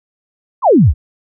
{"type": "exponential sweep", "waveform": "sine", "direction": "down", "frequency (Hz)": [1174.7, 54.5], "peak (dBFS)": -5, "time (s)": [0.62, 0.94], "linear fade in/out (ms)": 50, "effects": []}